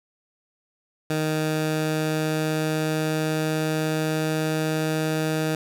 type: tone with pitch glide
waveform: 15% pulse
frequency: 155.56 to 156.91 Hz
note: D#3 to D#3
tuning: 0 to +15 cents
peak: -16 dBFS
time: 1.1-5.55 s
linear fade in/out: 2 ms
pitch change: +15 cents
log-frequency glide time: 1.25-5.01 s
effects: none